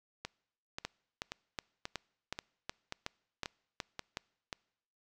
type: two click trains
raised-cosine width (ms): 0.2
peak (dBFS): -21 / -19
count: 9 / 10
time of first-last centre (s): 0.25-4.528 / 0.85-4.171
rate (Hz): 1.87 / 2.71
effects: noise-tail reverb RT60 0.8 s tail -26 dB re dry